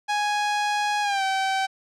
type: tone with pitch glide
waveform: sawtooth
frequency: 830.6 to 770.5 Hz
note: G#5 to G5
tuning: 0 to -30 cents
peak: -18 dBFS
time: 0.08-1.67 s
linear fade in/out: 20 ms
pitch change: -130 cents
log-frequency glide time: 1.02-1.23 s
effects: low-pass 6000 Hz 12 dB/octave